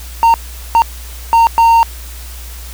triangle tone bursts at uneven times, 919 Hz, A#5, 25 cents flat, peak -3 dBFS, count 4, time 0.23-0.34 / 0.75-0.82 / 1.33-1.47 / 1.58-1.83 s, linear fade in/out 0 ms, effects added 60 Hz sine -27 dBFS peak until 2.73 s + white hiss -34 dBFS RMS until 2.73 s

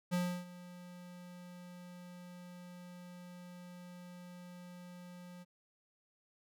square tone with ADSR envelope, 178 Hz, F3, 33 cents sharp, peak -31 dBFS, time 0.11-5.45 s, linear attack 27 ms, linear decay 310 ms, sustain -19 dB, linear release 31 ms, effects none

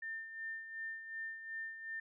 sine tone with tremolo, 1800 Hz, A6, 39 cents sharp, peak -39 dBFS, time 0.02-2 s, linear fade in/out 5 ms, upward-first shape sine, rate 2.7 Hz, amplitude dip 60%, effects none

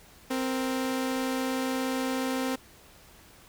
sawtooth tone pair together, 261.6 / 466.2 Hz, C4 / A#4, 0 / 0 cents, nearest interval minor seventh, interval 1000 cents, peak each -24 / -32 dBFS, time 0.3-2.56 s, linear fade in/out 10 ms, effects pink hiss -54 dBFS RMS until 3.48 s

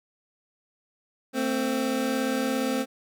25% pulse tone pair together, 224.4 / 261.6 Hz, A3 / C4, +34 / 0 cents, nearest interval minor third, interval 266 cents, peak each -26 / -22 dBFS, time 1.33-2.86 s, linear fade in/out 50 ms, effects none

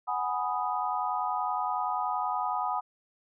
sine chord, G# minor seventh, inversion third, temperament equal, 740 / 830.6 / 987.8 / 1244.5 Hz, F#5 / G#5 / B5 / D#6, 0 / 0 / 0 / 0 cents, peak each -33 dBFS, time 0.07-2.81 s, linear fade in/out 20 ms, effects none

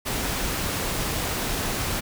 pink noise, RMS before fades -27 dBFS, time 0.05-2.01 s, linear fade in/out 20 ms, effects none

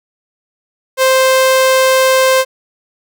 sawtooth tone, 523.3 Hz, C5, in tune, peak -4 dBFS, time 0.97-2.45 s, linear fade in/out 50 ms, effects none

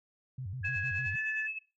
sine tone with vibrato, 110.4 Hz, A2, 6 cents sharp, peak -36 dBFS, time 0.38-1.16 s, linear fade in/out 5 ms, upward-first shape square, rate 6.6 Hz, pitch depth 280 cents each way
sine tone with pitch glide, 1661.2 to 1738.8 Hz, G#6 to A6, 0 to -21 cents, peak -32 dBFS, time 0.63-1.48 s, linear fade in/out 20 ms, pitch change +79 cents, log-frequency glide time 0.95-1.18 s
sine tone with tremolo, 2600 Hz, E7, 24 cents flat, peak -32 dBFS, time 0.64-1.59 s, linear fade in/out 10 ms, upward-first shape sine, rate 9.7 Hz, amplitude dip 65%
effects noise-tail reverb RT60 0.3 s tail -19 dB re dry + tanh soft clip ceiling -21 dBFS

